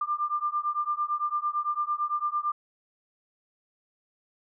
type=beating tone pair; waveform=sine; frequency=1190 / 1198.9 Hz; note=D6 / D6; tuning=+22 / +35 cents; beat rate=8.9 Hz; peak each=-29 dBFS; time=0.01-2.52 s; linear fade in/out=5 ms; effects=none